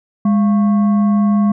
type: tone with frequency modulation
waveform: sine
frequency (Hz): 205.8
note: G#3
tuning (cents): -16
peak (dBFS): -10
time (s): 0.25-1.52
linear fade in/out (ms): 5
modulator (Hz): 894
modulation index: 0.3
effects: none